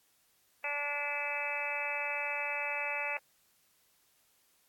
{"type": "harmonic tone", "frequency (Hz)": 289.6, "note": "D4", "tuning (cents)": -24, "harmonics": [2, 3, 4, 5, 6, 7, 8, 9], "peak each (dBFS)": [-42, -41, -47, -44, -46, -40, -39, -37], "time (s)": [0.64, 3.17], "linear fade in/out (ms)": 2, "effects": ["white hiss -70 dBFS RMS until 4.68 s", "AAC 64 kbps"]}